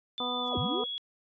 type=tone with pitch glide; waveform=sine; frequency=3517 to 3347 Hz; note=A7 to G#7; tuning=-1 to +13 cents; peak=-33 dBFS; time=0.18-0.98 s; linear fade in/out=0 ms; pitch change=-86 cents; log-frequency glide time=0.4-0.56 s
type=harmonic tone; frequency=247.1 Hz; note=B3; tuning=1 cent sharp; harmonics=1 / 2 / 3 / 4 / 5; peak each=-38 / -38 / -38 / -38 / -38 dBFS; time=0.2-0.84 s; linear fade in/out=2 ms
type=noise with exponential growth; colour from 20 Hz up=blue; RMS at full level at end=-49 dBFS; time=0.38-0.49 s; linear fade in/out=5 ms; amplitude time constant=22 ms
type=linear two-way sweep; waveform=sine; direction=down then up; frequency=969 to 74.5 to 513 Hz; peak=-30 dBFS; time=0.5-0.86 s; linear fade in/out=50 ms; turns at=0.58 s
effects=resampled to 16000 Hz